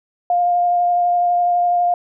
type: tone with vibrato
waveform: sine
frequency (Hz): 705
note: F5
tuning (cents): +16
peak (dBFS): -13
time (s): 0.3-1.94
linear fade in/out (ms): 2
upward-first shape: sine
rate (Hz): 12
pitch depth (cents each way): 11
effects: none